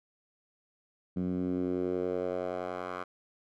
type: tone with band-pass filter sweep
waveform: 10% pulse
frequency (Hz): 90.6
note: F#2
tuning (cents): -36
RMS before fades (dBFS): -33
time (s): 1.16-3.04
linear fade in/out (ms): 10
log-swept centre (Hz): 190 to 1100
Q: 2.3
effects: none